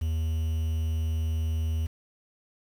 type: tone with quantisation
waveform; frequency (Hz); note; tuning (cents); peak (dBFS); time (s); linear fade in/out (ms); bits
triangle; 80; D#2; +49; -23; 0.01-1.87; 10; 8
effects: none